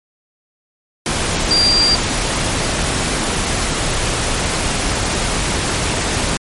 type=tone in noise; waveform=sine; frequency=4738 Hz; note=D8; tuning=14 cents sharp; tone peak=-11 dBFS; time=1.51-1.95 s; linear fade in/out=0 ms; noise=pink; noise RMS=-18 dBFS; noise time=1.06-6.37 s; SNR=+4 dB; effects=MP3 48 kbps